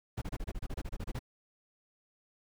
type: noise bursts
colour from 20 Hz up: brown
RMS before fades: -36 dBFS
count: 14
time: 0.17-1.193 s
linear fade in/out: 10 ms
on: 48 ms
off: 27 ms
effects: none